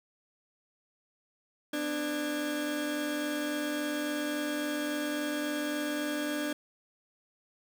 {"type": "tone cluster", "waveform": "30% pulse", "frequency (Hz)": [253, 296.6, 1636], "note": ["B3", "D4", "G#6"], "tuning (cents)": [42, 17, -26], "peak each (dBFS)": [-38, -29, -37], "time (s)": [1.73, 6.53], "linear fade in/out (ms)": 5, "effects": []}